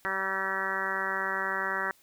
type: harmonic tone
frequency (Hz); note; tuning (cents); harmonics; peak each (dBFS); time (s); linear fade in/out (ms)
192.1; G3; -35; 1 / 2 / 3 / 4 / 5 / 6 / 7 / 8 / 9 / 10; -46 / -40 / -41 / -42 / -37 / -38 / -36 / -35 / -35 / -35; 0.05-1.91; 0
effects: white hiss -62 dBFS RMS until 2.02 s